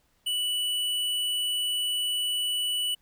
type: tone with hard clipping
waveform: sine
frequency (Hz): 2960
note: F#7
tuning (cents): 0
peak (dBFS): -27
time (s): 0.26-2.95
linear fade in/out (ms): 10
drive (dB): 12
effects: pink hiss -69 dBFS RMS until 3.01 s